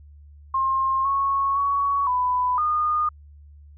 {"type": "tone with pitch steps", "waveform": "sine", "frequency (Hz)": [1065, 1102, 1121, 997, 1223], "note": ["C6", "C#6", "C#6", "B5", "D#6"], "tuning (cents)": [30, -11, 19, 16, -30], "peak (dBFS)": -19, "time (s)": [0.54, 3.09], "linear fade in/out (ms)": 5, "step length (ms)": 510, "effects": ["added 73 Hz sine -44 dBFS peak until 3.77 s"]}